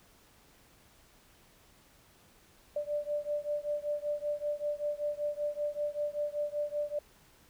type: beating tone pair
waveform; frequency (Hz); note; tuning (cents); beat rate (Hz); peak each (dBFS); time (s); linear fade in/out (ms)
sine; 587.3 / 592.5; D5 / D5; 0 / +15; 5.2; -34 / -35; 2.76-6.99; 5
effects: pink hiss -62 dBFS RMS until 7.49 s